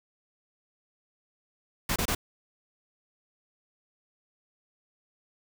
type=noise bursts; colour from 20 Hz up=pink; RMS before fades=-28 dBFS; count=3; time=1.89-2.15 s; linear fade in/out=5 ms; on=70 ms; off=25 ms; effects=none